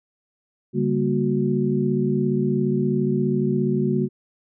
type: tone cluster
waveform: sine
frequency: 142.7 / 197.4 / 234.5 / 367.3 Hz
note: D3 / G3 / A#3 / F#4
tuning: -49 / +12 / +11 / -13 cents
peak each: -24 dBFS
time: 0.73-4.09 s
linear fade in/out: 50 ms
effects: none